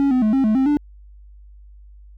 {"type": "tone with pitch steps", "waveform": "triangle", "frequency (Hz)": [278.5, 254.3, 214.9, 268.5, 215.9, 264.9, 293.7], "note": ["C#4", "C4", "A3", "C4", "A3", "C4", "D4"], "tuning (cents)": [8, -49, -41, 45, -33, 22, 0], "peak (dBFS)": -12, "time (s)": [0, 0.77], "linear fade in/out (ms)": 0, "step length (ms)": 110, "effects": ["added 50 Hz sine -41 dBFS peak until 2.17 s"]}